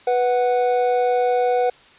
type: tone pair together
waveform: triangle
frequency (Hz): 493.2 / 739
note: B4 / F#5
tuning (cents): -2 / -2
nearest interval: perfect fifth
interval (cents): 700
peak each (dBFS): -16 / -18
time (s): 0.07-1.7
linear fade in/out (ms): 5
effects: white hiss -49 dBFS RMS until 1.98 s + resampled to 8000 Hz